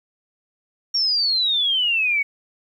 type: exponential sweep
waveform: sine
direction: down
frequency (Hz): 5600 to 2213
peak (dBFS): -17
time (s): 0.94-2.23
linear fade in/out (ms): 10
effects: 9-bit